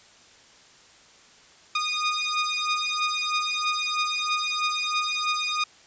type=beating tone pair; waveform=15% pulse; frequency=1230 / 1233.1 Hz; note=D#6 / D#6; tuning=-20 / -16 cents; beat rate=3.1 Hz; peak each=-21 dBFS; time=1.75-5.64 s; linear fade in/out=5 ms; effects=white hiss -53 dBFS RMS until 5.86 s + resampled to 16000 Hz